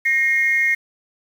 sine tone pair together, 1857 / 2144 Hz, A#6 / C7, -7 / +42 cents, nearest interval major second, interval 249 cents, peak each -18 / -16 dBFS, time 0.05-0.75 s, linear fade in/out 10 ms, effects tanh soft clip ceiling -8 dBFS + 7-bit

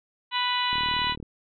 harmonic tone, 493.9 Hz, B4, in tune, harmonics 2 / 3 / 4 / 5 / 6 / 7 / 8, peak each -27 / -36 / -32 / -35 / -29 / -36 / -32 dBFS, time 0.31-1.16 s, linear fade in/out 50 ms
click train, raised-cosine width 3 ms, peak -26 dBFS, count 20, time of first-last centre 0.73-1.227 s, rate 38.2 Hz
effects none

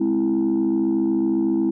sine chord, Ab augmented, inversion none, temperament equal, 207.7 / 261.6 / 329.6 Hz, Ab3 / C4 / E4, 0 / 0 / 0 cents, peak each -23 / -22 / -18 dBFS, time 0-1.71 s, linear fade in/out 10 ms, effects tanh soft clip ceiling -13 dBFS

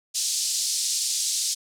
pink band-pass noise, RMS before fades -26 dBFS, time 0.14-1.55 s, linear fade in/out 20 ms, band 4500 to 9000 Hz, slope 24 dB/octave, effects none

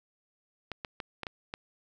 clicks, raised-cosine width 0.3 ms, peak -20 dBFS, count 6, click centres 0.717 / 0.848 / 1.002 / 1.233 / 1.268 / 1.539 s, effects none

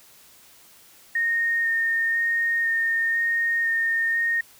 sine tone with vibrato, 1841 Hz, A#6, 22 cents flat, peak -20 dBFS, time 1.15-4.41 s, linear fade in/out 5 ms, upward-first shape square, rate 1 Hz, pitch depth 9 cents each way, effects white hiss -52 dBFS RMS until 4.59 s

